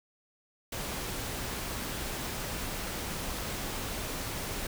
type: noise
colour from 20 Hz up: pink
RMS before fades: -36 dBFS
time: 0.72-4.67 s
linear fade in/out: 5 ms
effects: none